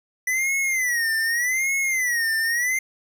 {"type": "tone with vibrato", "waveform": "square", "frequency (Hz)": 1975.5, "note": "B6", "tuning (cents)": 0, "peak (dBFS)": -21, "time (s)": [0.27, 2.79], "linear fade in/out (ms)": 5, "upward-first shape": "sine", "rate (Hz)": 0.84, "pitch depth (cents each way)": 170, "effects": []}